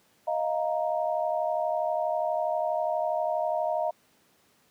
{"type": "chord", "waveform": "sine", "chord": "Eb suspended second", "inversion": "none", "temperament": "equal with one note detuned", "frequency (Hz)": [626.2, 698.5, 932.3], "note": ["Eb5", "F5", "Bb5"], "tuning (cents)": [11, 0, 0], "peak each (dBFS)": [-28, -29, -33], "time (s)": [0.27, 3.91], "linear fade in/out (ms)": 10, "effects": ["pink hiss -64 dBFS RMS until 4.7 s", "high-pass 150 Hz 12 dB/octave"]}